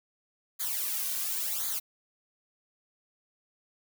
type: noise with flanger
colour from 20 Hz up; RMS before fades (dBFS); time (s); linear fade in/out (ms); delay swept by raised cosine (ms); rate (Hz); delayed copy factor
blue; -32; 0.59-1.8; 20; 0.36 to 2.36; 0.93; -0.9
effects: none